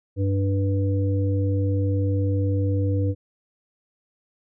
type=harmonic tone; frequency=98 Hz; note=G2; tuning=in tune; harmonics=1 / 3 / 5; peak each=-20 / -28 / -30 dBFS; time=0.16-3.15 s; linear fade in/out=50 ms; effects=none